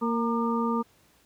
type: harmonic tone with a mistuned harmonic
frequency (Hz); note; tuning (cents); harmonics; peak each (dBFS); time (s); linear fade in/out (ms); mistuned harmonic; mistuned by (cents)
231.5; A#3; -12; 1 / 2 / 4 / 5; -26 / -31 / -32 / -31; 0.01-0.83; 20; 5; +62
effects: pink hiss -62 dBFS RMS until 1.25 s + high-pass 60 Hz 12 dB/octave